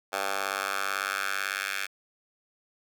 10% pulse tone with high-pass filter sweep, 98 Hz, G2, in tune, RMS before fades -31 dBFS, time 0.12-1.87 s, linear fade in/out 20 ms, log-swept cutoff 840 to 1900 Hz, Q 2.2, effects none

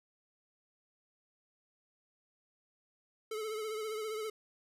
square tone with vibrato, 433.5 Hz, A4, 26 cents flat, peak -37 dBFS, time 3.31-4.3 s, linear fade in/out 5 ms, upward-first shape triangle, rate 15 Hz, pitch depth 56 cents each way, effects resampled to 32000 Hz

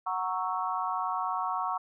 sine chord, F# dominant seventh, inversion none, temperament equal, 740 / 932.3 / 1108.7 / 1318.5 Hz, F#5 / A#5 / C#6 / E6, 0 / 0 / 0 / 0 cents, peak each -34 / -34 / -32 / -37 dBFS, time 0.06-1.78 s, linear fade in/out 10 ms, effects none

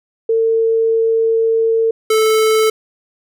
sine / square tone pair in turn, 451.4 / 437.8 Hz, A4 / A4, +44 / -9 cents, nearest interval minor second, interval 53 cents, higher first, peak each -11 dBFS, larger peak neither, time 0.29-1.91 / 2.1-2.7 s, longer first, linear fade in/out 5 ms, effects none

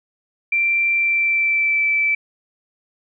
sine tone with pitch glide, 2356 to 2320 Hz, D7 to D7, +5 to -22 cents, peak -15 dBFS, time 0.52-2.15 s, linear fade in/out 5 ms, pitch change -27 cents, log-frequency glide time 0.93-1.84 s, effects none

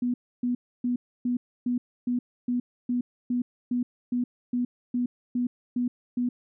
sine tone bursts, 245.2 Hz, B3, 12 cents flat, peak -23 dBFS, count 16, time 0.02-6.29 s, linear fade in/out 5 ms, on 120 ms, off 290 ms, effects none

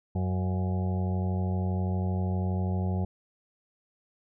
harmonic tone with a mistuned harmonic, 92.5 Hz, F#2, in tune, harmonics 1 / 2 / 4 / 5 / 6 / 7 / 8 / 9, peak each -27 / -31 / -40 / -45 / -46 / -46 / -43 / -45 dBFS, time 0.15-3.05 s, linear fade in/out 5 ms, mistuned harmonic 8, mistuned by -33 cents, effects none

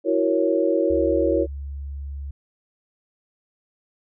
sine chord, F# dominant seventh, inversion third, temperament equal, 329.6 / 370 / 466.2 / 554.4 Hz, E4 / F#4 / A#4 / C#5, 0 / 0 / 0 / 0 cents, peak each -22 / -24 / -24 / -22 dBFS, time 0.04-1.47 s, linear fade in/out 50 ms
sine tone, 70 Hz, C#2, 18 cents sharp, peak -29 dBFS, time 0.9-2.31 s, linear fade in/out 5 ms
effects none

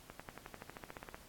accelerating click train, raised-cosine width 0.5 ms, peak -30 dBFS, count 15, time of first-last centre 0.1-1.145 s, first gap 96 ms, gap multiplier 0.96, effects pink hiss -59 dBFS RMS until 1.28 s + AAC 64 kbps

